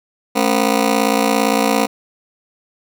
15% pulse ring-modulated tone, 245.2 Hz, B3, 12 cents flat, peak -4 dBFS, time 0.35-1.87 s, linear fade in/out 20 ms, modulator 28.8 Hz, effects none

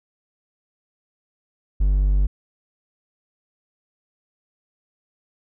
triangle tone, 48.79 Hz, G1, 7 cents flat, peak -13 dBFS, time 1.8-2.27 s, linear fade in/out 10 ms, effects none

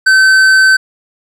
sine tone with tanh clipping, 1536 Hz, G6, 36 cents flat, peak -6 dBFS, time 0.06-0.77 s, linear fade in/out 10 ms, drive 11 dB, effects none

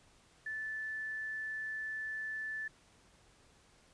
sine tone with quantisation, 1751 Hz, A6, 9 cents flat, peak -37 dBFS, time 0.46-2.68 s, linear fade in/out 5 ms, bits 11, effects pink hiss -65 dBFS RMS until 3.93 s + resampled to 22050 Hz

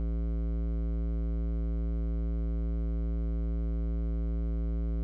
sine tone with hard clipping, 56.4 Hz, A1, 44 cents sharp, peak -30 dBFS, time 0-5.03 s, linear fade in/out 0 ms, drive 14 dB, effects none

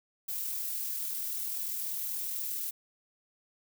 violet noise with amplitude modulation, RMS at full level -34 dBFS, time 0.28-2.71 s, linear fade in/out 10 ms, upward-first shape sine, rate 40.4 Hz, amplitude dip 25%, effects none

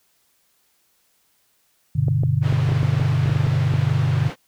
sine chord, G major, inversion none, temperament equal, 98 / 123.47 / 146.83 Hz, G2 / B2 / D3, 0 / 0 / 0 cents, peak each -23 / -20 / -20 dBFS, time 1.95-4.3 s, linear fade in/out 10 ms
clicks, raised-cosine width 2 ms, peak -15 dBFS, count 12, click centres 2.083 / 2.235 / 2.526 / 2.69 / 2.72 / 2.831 / 2.998 / 3.259 / 3.295 / 3.359 / 3.467 / 3.738 s
pink band-pass noise, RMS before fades -34 dBFS, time 2.41-4.36 s, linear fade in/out 50 ms, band 180 to 3100 Hz, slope 12 dB/octave
effects white hiss -64 dBFS RMS until 4.47 s

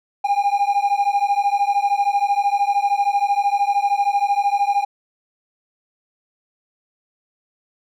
triangle beating tone pair, 801 / 814 Hz, G5 / G#5, +37 / -35 cents, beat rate 13 Hz, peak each -17 / -17 dBFS, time 0.24-4.85 s, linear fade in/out 10 ms, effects none

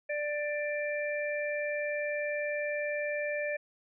harmonic tone, 590 Hz, D5, 8 cents sharp, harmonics 1 / 3 / 4, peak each -32 / -37 / -38 dBFS, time 0.09-3.57 s, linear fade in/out 10 ms, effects none

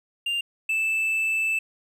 triangle tone pair in turn, 2794 / 2637 Hz, F7 / E7, 0 / 0 cents, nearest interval minor second, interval 100 cents, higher first, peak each -22 / -20 dBFS, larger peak second, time 0.26-0.41 / 0.69-1.59 s, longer second, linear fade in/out 5 ms, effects none

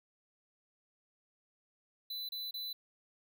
square tone bursts, 4000 Hz, B7, 21 cents sharp, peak -39 dBFS, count 3, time 2.1-2.73 s, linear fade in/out 5 ms, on 190 ms, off 30 ms, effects none

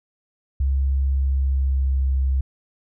sine tone with pitch glide, 67.7 to 66.5 Hz, C#2 to C2, -40 to +29 cents, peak -17 dBFS, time 0.6-2.41 s, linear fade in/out 5 ms, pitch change -31 cents, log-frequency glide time 1.07-2.14 s, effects none

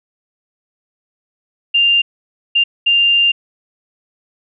sine tone bursts at uneven times, 2794 Hz, F7, in tune, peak -9 dBFS, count 3, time 1.74-2.02 / 2.55-2.64 / 2.86-3.32 s, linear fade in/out 10 ms, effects none

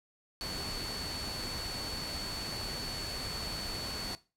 sine tone in noise, 4454 Hz, C#8, 7 cents sharp, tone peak -38 dBFS, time 0.41-4.15 s, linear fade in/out 0 ms, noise pink, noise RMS -40 dBFS, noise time 0.41-4.15 s, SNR -1 dB, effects noise-tail reverb RT60 0.3 s tail -18 dB re dry + low-pass 12000 Hz 12 dB/octave

